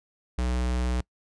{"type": "tone", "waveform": "square", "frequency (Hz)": 61.74, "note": "B1", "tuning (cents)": 0, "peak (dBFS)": -25, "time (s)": [0.38, 1.01], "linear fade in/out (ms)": 5, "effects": ["noise-tail reverb RT60 0.1 s tail -25 dB re dry", "resampled to 22050 Hz"]}